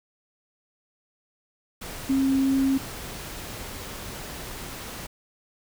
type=tone in noise; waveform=sine; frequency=269 Hz; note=C4; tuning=48 cents sharp; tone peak=-19 dBFS; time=2.09-2.78 s; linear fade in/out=10 ms; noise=pink; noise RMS=-37 dBFS; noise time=1.81-5.07 s; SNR=+15 dB; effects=none